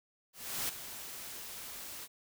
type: noise with ADSR envelope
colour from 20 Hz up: white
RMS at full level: -34 dBFS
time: 0.33-2.08 s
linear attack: 360 ms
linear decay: 4 ms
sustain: -11 dB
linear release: 41 ms
effects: none